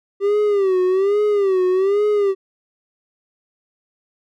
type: tone with vibrato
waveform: triangle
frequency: 392 Hz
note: G4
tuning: in tune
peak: -12 dBFS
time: 0.2-2.35 s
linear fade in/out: 50 ms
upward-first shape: sine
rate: 1.2 Hz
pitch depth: 120 cents each way
effects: none